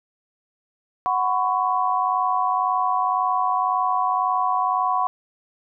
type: chord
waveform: sine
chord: F# suspended fourth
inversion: none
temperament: equal with one note detuned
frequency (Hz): 740 / 1006.8 / 1108.7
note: F#5 / B5 / C#6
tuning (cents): 0 / +33 / 0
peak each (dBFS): -23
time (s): 1.06-5.07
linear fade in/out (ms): 0
effects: none